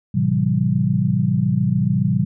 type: chord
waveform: sine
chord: A minor seventh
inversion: none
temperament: equal with one note detuned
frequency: 110 / 130.81 / 164.81 / 191.96 Hz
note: A2 / C3 / E3 / G3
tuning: 0 / 0 / 0 / -36 cents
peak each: -23 / -20 / -21 / -20 dBFS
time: 0.14-2.25 s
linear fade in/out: 10 ms
effects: none